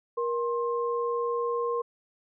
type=tone pair together; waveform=sine; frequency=473 / 1060.3 Hz; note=A#4 / C6; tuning=+25 / +23 cents; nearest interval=octave + major second; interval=1398 cents; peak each=-27 / -31 dBFS; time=0.17-1.82 s; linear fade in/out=10 ms; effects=none